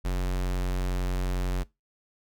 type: tone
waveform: square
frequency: 45.58 Hz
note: F#1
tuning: 25 cents flat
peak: -26 dBFS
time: 0.04-1.64 s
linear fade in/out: 20 ms
effects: noise-tail reverb RT60 0.2 s tail -21 dB re dry